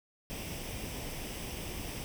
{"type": "noise with comb filter", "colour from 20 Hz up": "pink", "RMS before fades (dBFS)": -40, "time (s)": [0.3, 2.04], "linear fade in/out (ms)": 0, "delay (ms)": 0.36, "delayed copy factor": 0.55, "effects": []}